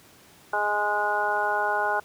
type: harmonic tone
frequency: 207.7 Hz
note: G#3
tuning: in tune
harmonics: 2 / 3 / 4 / 5 / 6 / 7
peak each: -33 / -31 / -26 / -31 / -38 / -27 dBFS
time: 0.53-2 s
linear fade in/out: 5 ms
effects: pink hiss -53 dBFS RMS until 2.04 s + high-pass 100 Hz 12 dB/octave